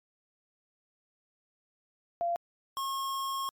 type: tone pair in turn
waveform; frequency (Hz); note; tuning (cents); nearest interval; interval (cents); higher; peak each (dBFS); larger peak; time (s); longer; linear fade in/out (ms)
sine / square; 688 / 1083.4; F5 / C#6; -26 / -40; minor sixth; 786; second; -27 / -32; first; 2.21-2.36 / 2.77-3.49; second; 0
effects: MP3 96 kbps